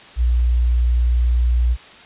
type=tone with tanh clipping; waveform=triangle; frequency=60.1 Hz; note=B1; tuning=46 cents flat; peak=-13 dBFS; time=0.16-1.77 s; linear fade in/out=50 ms; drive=4 dB; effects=white hiss -42 dBFS RMS until 2.05 s + resampled to 8000 Hz